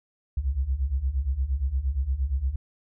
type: beating tone pair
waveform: sine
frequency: 61.74 / 70.34 Hz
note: B1 / C#2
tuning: 0 / +26 cents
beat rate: 8.6 Hz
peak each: -28 / -25 dBFS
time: 0.37-2.56 s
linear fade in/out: 5 ms
effects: none